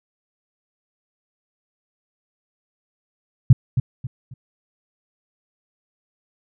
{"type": "tone with echo", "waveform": "sine", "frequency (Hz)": 125.8, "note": "B2", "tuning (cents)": 32, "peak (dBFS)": -4, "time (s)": [3.5, 3.53], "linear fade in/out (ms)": 5, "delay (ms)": 270, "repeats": 3, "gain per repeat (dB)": -10, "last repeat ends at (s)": 4.34, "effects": []}